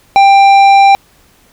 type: tone with tanh clipping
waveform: triangle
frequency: 790 Hz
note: G5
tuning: 13 cents sharp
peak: -4 dBFS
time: 0.16-0.95 s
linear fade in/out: 0 ms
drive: 15 dB
effects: pink hiss -48 dBFS RMS until 1.52 s